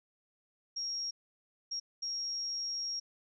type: tone bursts at uneven times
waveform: sine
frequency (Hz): 5588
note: F8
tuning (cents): 0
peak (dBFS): -34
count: 3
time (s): 0.76-1.11 / 1.71-1.8 / 2.02-3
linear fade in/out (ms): 10
effects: none